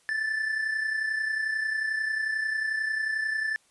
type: tone pair together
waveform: triangle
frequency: 1727.8 / 1759 Hz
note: A6 / A6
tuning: -32 / -1 cents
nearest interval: unison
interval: 31 cents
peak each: -33 / -25 dBFS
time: 0.09-3.56 s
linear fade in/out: 0 ms
effects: white hiss -64 dBFS RMS until 3.7 s + resampled to 24000 Hz